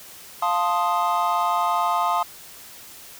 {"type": "chord", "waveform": "triangle", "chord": "F dominant seventh", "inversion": "none", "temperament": "equal", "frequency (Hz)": [698.5, 880, 1046.5, 1244.5], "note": ["F5", "A5", "C6", "Eb6"], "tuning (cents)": [0, 0, 0, 0], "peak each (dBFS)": -23, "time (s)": [0.42, 2.23], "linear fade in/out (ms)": 5, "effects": ["white hiss -43 dBFS RMS until 3.19 s"]}